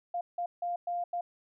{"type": "tone bursts at uneven times", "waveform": "sine", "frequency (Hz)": 700, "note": "F5", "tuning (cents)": 4, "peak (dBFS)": -30, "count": 5, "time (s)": [[0.14, 0.21], [0.38, 0.46], [0.62, 0.76], [0.87, 1.04], [1.13, 1.21]], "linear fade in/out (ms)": 5, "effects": []}